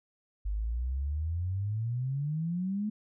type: exponential sweep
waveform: sine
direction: up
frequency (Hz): 49 to 216.4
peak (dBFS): -29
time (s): 0.45-2.9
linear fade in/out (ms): 10
effects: none